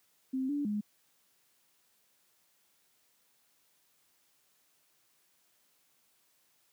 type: tone with pitch steps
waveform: sine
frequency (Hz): 262.2 / 288.8 / 208.5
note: C4 / D4 / G#3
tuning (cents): +4 / -29 / +7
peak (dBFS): -30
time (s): 0.33-0.81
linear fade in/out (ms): 10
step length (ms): 160
effects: white hiss -71 dBFS RMS until 6.72 s + high-pass 100 Hz 12 dB/octave